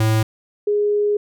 square / sine tone pair in turn, 110 / 414.3 Hz, A2 / G#4, 0 / -4 cents, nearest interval octave + major seventh, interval 2296 cents, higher second, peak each -15 dBFS, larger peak neither, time 0-0.23 / 0.67-1.17 s, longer second, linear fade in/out 5 ms, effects none

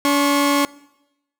sawtooth tone pair together, 285.3 / 1086 Hz, C#4 / C#6, +50 / -36 cents, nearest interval octave + major seventh, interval 2314 cents, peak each -12 / -17 dBFS, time 0.05-0.65 s, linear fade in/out 0 ms, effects noise-tail reverb RT60 0.9 s tail -22 dB re dry

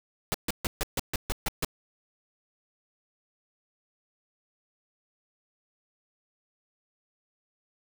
pink noise bursts, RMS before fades -28 dBFS, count 9, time 0.32-1.647 s, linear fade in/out 0 ms, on 23 ms, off 140 ms, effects none

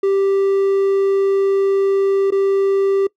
triangle tone with dropouts, 392 Hz, G4, in tune, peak -11 dBFS, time 0.03-3.07 s, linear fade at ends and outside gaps 5 ms, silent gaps 2.306-2.321 s, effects noise-tail reverb RT60 0.1 s tail -22 dB re dry

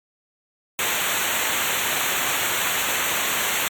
pink noise with comb filter, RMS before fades -23 dBFS, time 0.79-3.68 s, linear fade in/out 0 ms, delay 0.2 ms, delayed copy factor -1, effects MP3 96 kbps

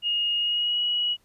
sine tone with pitch glide, 2859 to 2916 Hz, F7 to F#7, +40 to -26 cents, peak -22 dBFS, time 0.02-1.17 s, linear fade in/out 50 ms, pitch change +34 cents, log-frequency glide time 0.37-0.8 s, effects pink hiss -65 dBFS RMS until 1.24 s + resampled to 32000 Hz

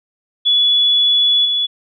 sine tone with level steps, 3414 Hz, G#7, 47 cents sharp, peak -10 / -14 dBFS, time 0.45-1.67 s, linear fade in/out 20 ms, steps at 1.45 s, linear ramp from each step 5 ms, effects none

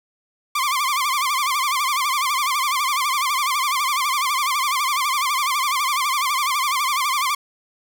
sawtooth tone with vibrato, 1108.7 Hz, C#6, in tune, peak -15 dBFS, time 0.55-7.35 s, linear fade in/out 5 ms, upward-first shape sine, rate 12 Hz, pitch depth 140 cents each way, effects none

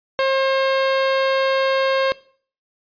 sawtooth tone, 535 Hz, C5, 38 cents sharp, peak -12 dBFS, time 0.19-2.12 s, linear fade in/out 0 ms, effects noise-tail reverb RT60 0.5 s tail -21 dB re dry + resampled to 11025 Hz

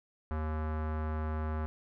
square tone with low-pass filter, 77.78 Hz, D#2, in tune, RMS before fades -34 dBFS, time 0.31-1.66 s, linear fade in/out 0 ms, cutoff 1300 Hz, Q 2, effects none

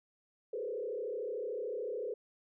sine tone with frequency modulation, 460 Hz, A#4, 23 cents flat, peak -35 dBFS, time 0.53-2.14 s, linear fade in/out 5 ms, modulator 33.5 Hz, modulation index 1.8, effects none

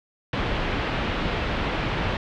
pink low-pass noise, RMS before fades -26 dBFS, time 0.33-2.17 s, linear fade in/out 2 ms, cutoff 3400 Hz, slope 24 dB/octave, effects none

